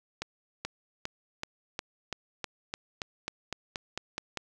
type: accelerating click train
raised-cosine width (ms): 0.2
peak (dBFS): -16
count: 15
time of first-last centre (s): 0.22-4.373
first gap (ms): 430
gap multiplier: 0.94
effects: none